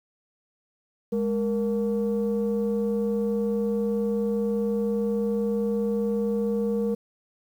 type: tone pair together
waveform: sine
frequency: 207.7 / 467.8 Hz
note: G#3 / A#4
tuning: 0 / +6 cents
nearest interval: octave + major second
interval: 1406 cents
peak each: -24 dBFS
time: 1.12-6.95 s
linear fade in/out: 10 ms
effects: tanh soft clip ceiling -18 dBFS + 9-bit